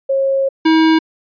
sine / square tone pair in turn, 542 / 320.1 Hz, C#5 / D#4, -39 / +49 cents, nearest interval major sixth, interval 912 cents, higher first, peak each -12 / -9 dBFS, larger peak second, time 0.09-0.49 / 0.65-0.99 s, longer first, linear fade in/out 10 ms, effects resampled to 11025 Hz

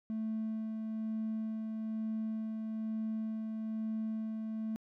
triangle tone with tremolo, 220 Hz, A3, in tune, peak -30 dBFS, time 0.1-4.76 s, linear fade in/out 0 ms, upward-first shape sine, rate 1.1 Hz, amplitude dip 35%, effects tanh soft clip ceiling -29 dBFS

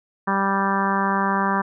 harmonic tone, 196 Hz, G3, in tune, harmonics 1 / 2 / 3 / 4 / 5 / 6 / 7 / 8 / 9, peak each -24 / -30 / -33 / -28 / -24 / -25 / -33 / -28 / -33 dBFS, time 0.27-1.62 s, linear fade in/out 10 ms, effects none

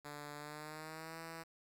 5% pulse tone with pitch glide, 146.83 to 163.86 Hz, D3 to E3, 0 to -10 cents, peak -35 dBFS, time 0.04-1.44 s, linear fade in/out 20 ms, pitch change +190 cents, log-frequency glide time 0.36-1.19 s, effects 11-bit

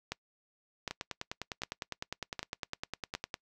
two click trains, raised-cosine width 0.2 ms, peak -19 / -17 dBFS, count 25 / 5, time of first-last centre 0.91-3.342 / 0.12-3.15 s, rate 9.87 / 1.32 Hz, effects noise-tail reverb RT60 0.1 s tail -24 dB re dry

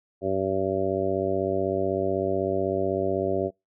harmonic tone, 96 Hz, G2, 36 cents flat, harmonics 1 / 2 / 3 / 4 / 5 / 6 / 7, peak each -35 / -35 / -32 / -27 / -33 / -29 / -31 dBFS, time 0.21-3.51 s, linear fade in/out 50 ms, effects noise-tail reverb RT60 0.2 s tail -25 dB re dry

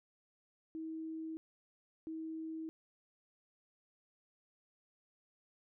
sine tone bursts at uneven times, 320.3 Hz, E4, 50 cents flat, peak -40 dBFS, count 2, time 0.75-1.37 / 2.07-2.69 s, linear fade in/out 0 ms, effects none

